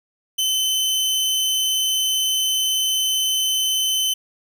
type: tone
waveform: sawtooth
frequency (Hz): 3053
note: G7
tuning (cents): -46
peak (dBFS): -15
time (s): 0.38-4.14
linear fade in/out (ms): 10
effects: none